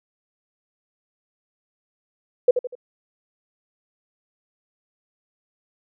sine tone with echo, 496.4 Hz, B4, 9 cents sharp, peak -9 dBFS, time 2.48-2.51 s, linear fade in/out 5 ms, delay 81 ms, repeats 3, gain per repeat -8 dB, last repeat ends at 2.753 s, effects none

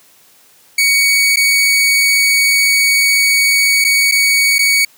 sawtooth tone with dropouts, 2243 Hz, C#7, 20 cents sharp, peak -6 dBFS, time 0.78-4.85 s, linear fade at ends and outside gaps 5 ms, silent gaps 1.36-1.369 / 3.843-3.847 / 4.114-4.12 / 4.584-4.59 s, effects white hiss -48 dBFS RMS until 4.97 s + high-pass 100 Hz 12 dB/octave

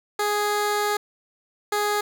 15% pulse tone bursts at uneven times, 415.3 Hz, G#4, in tune, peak -15 dBFS, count 2, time 0.19-0.97 / 1.72-2.01 s, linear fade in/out 5 ms, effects none

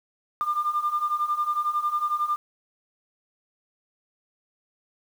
sine beating tone pair, 1194 / 1205 Hz, D6 / D6, +28 / +44 cents, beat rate 11 Hz, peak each -27 / -24 dBFS, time 0.41-2.36 s, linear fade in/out 0 ms, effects tanh soft clip ceiling -16 dBFS + 8-bit

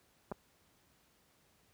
clicks, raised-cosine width 1 ms, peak -26 dBFS, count 2, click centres 0.316 / 0.321 s, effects pink hiss -70 dBFS RMS until 1.73 s + high-pass 60 Hz 12 dB/octave

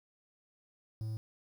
triangle tone, 110 Hz, A2, in tune, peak -33 dBFS, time 1.01-1.17 s, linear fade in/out 0 ms, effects 10-bit

